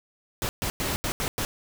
pink noise bursts at uneven times, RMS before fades -28 dBFS, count 6, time 0.42-0.49 / 0.62-0.7 / 0.8-0.96 / 1.04-1.12 / 1.2-1.28 / 1.38-1.45 s, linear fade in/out 0 ms, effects none

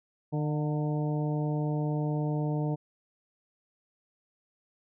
harmonic tone with a mistuned harmonic, 150.7 Hz, D3, 45 cents sharp, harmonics 1 / 2 / 3 / 4 / 5 / 6, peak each -28 / -34 / -38 / -40 / -42 / -44 dBFS, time 0.32-2.76 s, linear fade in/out 20 ms, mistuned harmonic 5, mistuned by -47 cents, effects none

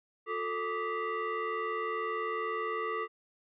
sine tone with frequency modulation, 359.9 Hz, F#4, 48 cents flat, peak -31 dBFS, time 0.26-3.08 s, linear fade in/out 50 ms, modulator 802 Hz, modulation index 1.9, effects none

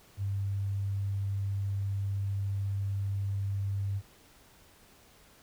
sine tone, 99 Hz, G2, 18 cents sharp, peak -29 dBFS, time 0.17-4.02 s, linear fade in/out 50 ms, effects pink hiss -59 dBFS RMS until 5.42 s

